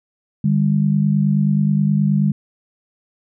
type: tone pair together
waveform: sine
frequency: 150.57 / 200 Hz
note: D3 / G3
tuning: +44 / +35 cents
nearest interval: perfect fourth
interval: 491 cents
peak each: -16 / -16 dBFS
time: 0.44-2.32 s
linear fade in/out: 5 ms
effects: none